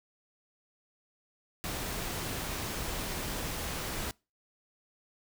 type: noise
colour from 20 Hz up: pink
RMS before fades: -36 dBFS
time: 1.64-4.11 s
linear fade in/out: 0 ms
effects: noise-tail reverb RT60 0.3 s tail -26 dB re dry